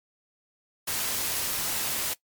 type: noise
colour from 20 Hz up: white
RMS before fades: -29 dBFS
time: 0.87-2.14 s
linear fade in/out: 10 ms
effects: noise-tail reverb RT60 0.1 s tail -19 dB re dry + MP3 96 kbps